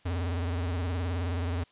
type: tone with vibrato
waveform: square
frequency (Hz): 87.2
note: F2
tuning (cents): -2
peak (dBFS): -29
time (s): 0.05-1.64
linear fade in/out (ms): 10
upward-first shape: triangle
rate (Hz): 19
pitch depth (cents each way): 130
effects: white hiss -62 dBFS RMS until 1.71 s + resampled to 8000 Hz